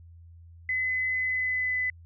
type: tone with pitch glide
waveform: sine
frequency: 2024 to 2007 Hz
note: B6 to B6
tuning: +42 to +27 cents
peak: -25 dBFS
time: 0.69-1.9 s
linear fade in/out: 2 ms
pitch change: -15 cents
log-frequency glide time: 1.21-1.76 s
effects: added 84 Hz sine -47 dBFS peak until 2.05 s